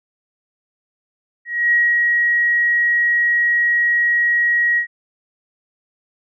sine tone with ADSR envelope, 1900 Hz, A#6, 33 cents sharp, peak -11 dBFS, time 1.45-4.87 s, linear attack 270 ms, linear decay 230 ms, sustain -2 dB, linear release 93 ms, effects none

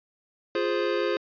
square chord, F minor, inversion none, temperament equal, 349.2 / 415.3 / 523.3 Hz, F4 / Ab4 / C5, 0 / 0 / 0 cents, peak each -29 dBFS, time 0.55-1.17 s, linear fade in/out 2 ms, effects resampled to 11025 Hz

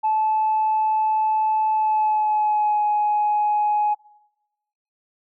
sine tone with pitch glide, 868 to 838.9 Hz, A5 to G#5, -24 to +17 cents, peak -16 dBFS, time 0.03-3.95 s, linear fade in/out 20 ms, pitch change -59 cents, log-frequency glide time 1.72-2.84 s, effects noise-tail reverb RT60 1.0 s tail -24 dB re dry + tanh soft clip ceiling -13 dBFS

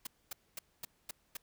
white noise bursts, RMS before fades -41 dBFS, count 6, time 0.05-1.37 s, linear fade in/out 5 ms, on 20 ms, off 240 ms, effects pink hiss -73 dBFS RMS until 1.42 s

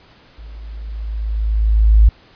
sine tone with level ramp, 53.7 Hz, A1, 41 cents flat, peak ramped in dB -33 to -4 dBFS, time 0.38-2.09 s, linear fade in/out 5 ms, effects pink hiss -48 dBFS RMS until 2.35 s + resampled to 11025 Hz

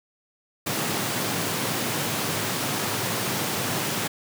pink high-pass noise, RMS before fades -27 dBFS, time 0.66-4.08 s, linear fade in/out 10 ms, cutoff 100 Hz, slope 96 dB/octave, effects none

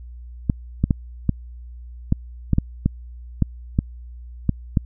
clicks, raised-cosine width 5 ms, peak -4 dBFS, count 12, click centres 0.498 / 0.84 / 0.908 / 1.293 / 2.124 / 2.533 / 2.584 / 2.86 / 3.423 / 3.789 / 4.493 / 4.772 s, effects added 60 Hz sine -35 dBFS peak until 4.85 s

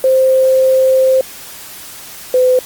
sine tone pair in turn, 523.3 / 507.5 Hz, C5 / B4, 0 / +47 cents, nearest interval minor second, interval 53 cents, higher first, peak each -7 dBFS, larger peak neither, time 0.04-1.21 / 2.34-2.59 s, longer first, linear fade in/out 2 ms, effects white hiss -32 dBFS RMS until 2.65 s + Opus 32 kbps

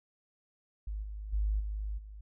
sine tone with level steps, 51.9 Hz, G#1, in tune, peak -34 / -38 / -27 / -33 / -44 dBFS, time 0.87-2.21 s, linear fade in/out 5 ms, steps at 1.02 / 1.32 / 1.59 / 1.97 s, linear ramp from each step 20 ms, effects none

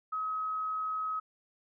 sine tone, 1274 Hz, D#6, 41 cents sharp, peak -31 dBFS, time 0.12-1.2 s, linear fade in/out 10 ms, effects none

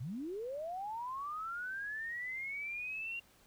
sine linear sweep, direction up, 103.83 to 2784 Hz, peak -38 dBFS, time 0-3.2 s, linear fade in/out 10 ms, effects pink hiss -65 dBFS RMS until 3.46 s

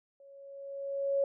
sine tone with level ramp, 554.4 Hz, C#5, in tune, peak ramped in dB -53 to -24 dBFS, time 0.2-1.24 s, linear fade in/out 2 ms, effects none

